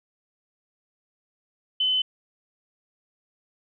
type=tone; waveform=sine; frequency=3034 Hz; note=F#7; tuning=43 cents sharp; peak=-20 dBFS; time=1.8-2.02 s; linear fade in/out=5 ms; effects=none